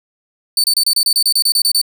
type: tone bursts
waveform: sawtooth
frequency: 4532 Hz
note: C#8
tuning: 37 cents sharp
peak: -8 dBFS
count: 13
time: 0.57-1.815 s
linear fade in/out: 2 ms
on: 69 ms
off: 29 ms
effects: none